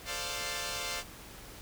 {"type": "chord", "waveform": "5% pulse", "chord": "D minor seventh", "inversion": "second", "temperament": "equal", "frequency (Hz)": [440, 523.3, 587.3, 698.5], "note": ["A4", "C5", "D5", "F5"], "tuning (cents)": [0, 0, 0, 0], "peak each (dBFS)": [-31, -28, -29, -28], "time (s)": [0.05, 1.04], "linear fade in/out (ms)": 50, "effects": ["added 50 Hz sine -54 dBFS peak until 1.61 s", "pink hiss -49 dBFS RMS until 1.61 s"]}